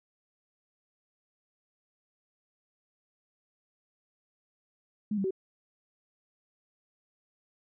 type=tone with pitch steps; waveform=sine; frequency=210.7 / 194.9 / 379.6 Hz; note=G#3 / G3 / F#4; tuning=+25 / -10 / +44 cents; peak=-27 dBFS; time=5.11-5.308 s; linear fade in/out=5 ms; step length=66 ms; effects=none